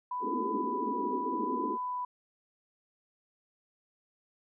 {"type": "tone with vibrato", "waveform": "sine", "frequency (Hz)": 992, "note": "B5", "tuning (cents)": 7, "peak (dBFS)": -32, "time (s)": [0.11, 2.05], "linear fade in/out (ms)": 5, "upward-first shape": "triangle", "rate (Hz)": 0.79, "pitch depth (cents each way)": 17}
{"type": "band-pass noise", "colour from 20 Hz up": "white", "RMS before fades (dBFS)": -35, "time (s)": [0.2, 1.78], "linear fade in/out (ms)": 50, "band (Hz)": [210, 450], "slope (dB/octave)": 96}
{"effects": []}